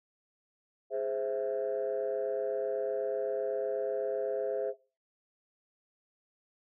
sine chord, Ab augmented, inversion none, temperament equal, 415.3 / 523.3 / 659.3 Hz, Ab4 / C5 / E5, 0 / 0 / 0 cents, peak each -33 dBFS, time 0.9-4.74 s, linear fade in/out 50 ms, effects noise-tail reverb RT60 0.3 s tail -18 dB re dry + tanh soft clip ceiling -24 dBFS

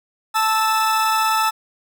40% pulse tone pair together, 880 / 1312.1 Hz, A5 / E6, 0 / -8 cents, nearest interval perfect fifth, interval 692 cents, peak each -18 dBFS, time 0.34-1.51 s, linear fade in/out 20 ms, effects none

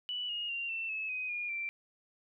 sine tone with pitch steps, 2960 / 2864 / 2771 / 2682 / 2595 / 2511 / 2429 / 2351 Hz, F#7 / F7 / F7 / E7 / E7 / D#7 / D#7 / D7, 0 / +43 / -14 / +29 / -28 / +15 / -42 / +1 cents, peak -34 dBFS, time 0.09-1.69 s, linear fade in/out 0 ms, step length 200 ms, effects none

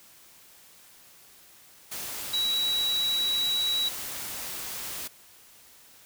sine tone in noise, 3897 Hz, B7, 24 cents flat, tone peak -24 dBFS, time 2.33-3.89 s, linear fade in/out 10 ms, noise white, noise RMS -36 dBFS, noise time 1.91-5.08 s, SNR +9 dB, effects white hiss -54 dBFS RMS until 6.05 s

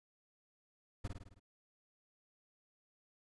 brown noise with echo, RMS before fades -39 dBFS, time 1.04-1.08 s, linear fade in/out 10 ms, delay 53 ms, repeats 6, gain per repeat -4 dB, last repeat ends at 1.398 s, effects resampled to 24000 Hz

